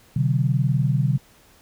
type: tone cluster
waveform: sine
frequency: 128.8 / 149 / 188.1 Hz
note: C3 / D3 / F#3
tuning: -27 / +25 / +29 cents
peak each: -20 / -21 / -27 dBFS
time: 0.16-1.18 s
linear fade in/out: 5 ms
effects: pink hiss -54 dBFS RMS until 1.61 s